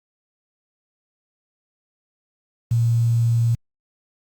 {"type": "tone with quantisation", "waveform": "sine", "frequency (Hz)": 116.54, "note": "A#2", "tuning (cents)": 0, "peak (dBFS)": -15, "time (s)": [2.71, 3.55], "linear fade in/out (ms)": 5, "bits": 7, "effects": ["Opus 48 kbps"]}